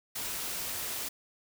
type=noise; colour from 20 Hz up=white; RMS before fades=-36 dBFS; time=0.15-1.09 s; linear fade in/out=10 ms; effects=none